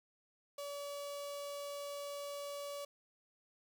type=tone with notch filter; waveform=sawtooth; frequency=571 Hz; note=D5; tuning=49 cents flat; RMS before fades=-44 dBFS; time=0.58-2.85 s; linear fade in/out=5 ms; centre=1800 Hz; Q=1.4; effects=12-bit